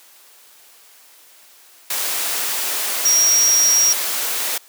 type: tone in noise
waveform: sine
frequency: 5660 Hz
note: F8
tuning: 22 cents sharp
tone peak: -12 dBFS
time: 3.05-3.93 s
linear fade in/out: 5 ms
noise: white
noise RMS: -22 dBFS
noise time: 1.9-4.58 s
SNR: +7 dB
effects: white hiss -48 dBFS RMS until 4.68 s + high-pass 400 Hz 12 dB/octave